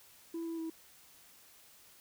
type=tone with pitch steps; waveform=sine; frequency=332.4 / 330.5 / 324.6 Hz; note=E4 / E4 / E4; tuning=+15 / +5 / -27 cents; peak=-34 dBFS; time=0.34-0.7 s; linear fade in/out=5 ms; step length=120 ms; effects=tanh soft clip ceiling -35 dBFS + white hiss -60 dBFS RMS until 2 s